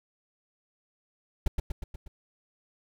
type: noise with echo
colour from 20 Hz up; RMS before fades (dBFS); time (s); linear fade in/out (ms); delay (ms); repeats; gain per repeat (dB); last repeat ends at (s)
brown; -22; 1.46-1.48; 5; 120; 5; -4; 2.08
effects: none